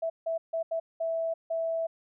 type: tone bursts at uneven times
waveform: sine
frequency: 657 Hz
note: E5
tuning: 6 cents flat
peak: -27 dBFS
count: 6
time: 0.02-0.1 / 0.26-0.38 / 0.53-0.63 / 0.71-0.8 / 1-1.34 / 1.5-1.87 s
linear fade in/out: 10 ms
effects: none